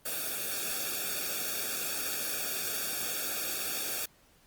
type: noise with comb filter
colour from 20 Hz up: white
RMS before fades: -34 dBFS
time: 0.05-4.06 s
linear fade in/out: 10 ms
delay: 0.99 ms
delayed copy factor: -1
effects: pink hiss -63 dBFS RMS until 4.46 s + Opus 32 kbps